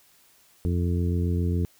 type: harmonic tone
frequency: 87.31 Hz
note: F2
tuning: in tune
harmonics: 1 / 2 / 3 / 4 / 5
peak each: -23 / -29 / -33 / -35 / -37 dBFS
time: 0.65-1.65 s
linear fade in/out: 0 ms
effects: white hiss -59 dBFS RMS until 1.79 s